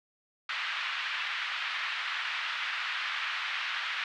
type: band-pass noise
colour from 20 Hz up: pink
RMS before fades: -34 dBFS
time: 0.49-4.04 s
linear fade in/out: 2 ms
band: 1300 to 3400 Hz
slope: 24 dB/octave
effects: none